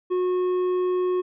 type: tone with hard clipping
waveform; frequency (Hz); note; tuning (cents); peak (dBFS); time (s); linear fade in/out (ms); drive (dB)
triangle; 364.1; F#4; -28; -22; 0.1-1.22; 20; 9
effects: resampled to 8000 Hz